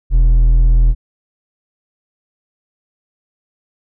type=tone with hard clipping; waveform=sine; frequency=41.2 Hz; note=E1; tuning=in tune; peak=-8 dBFS; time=0.1-0.95 s; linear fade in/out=50 ms; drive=4 dB; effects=none